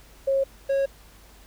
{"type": "tone pair in turn", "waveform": ["sine", "triangle"], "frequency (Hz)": [543, 548], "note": ["C#5", "C#5"], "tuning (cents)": [-36, -20], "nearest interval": "unison", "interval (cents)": 16, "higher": "second", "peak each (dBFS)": [-19, -18], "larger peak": "second", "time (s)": [[0.27, 0.44], [0.69, 0.86]], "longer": "neither", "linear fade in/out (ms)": 10, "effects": ["added 50 Hz sine -51 dBFS peak until 1.46 s", "pink hiss -53 dBFS RMS until 1.46 s"]}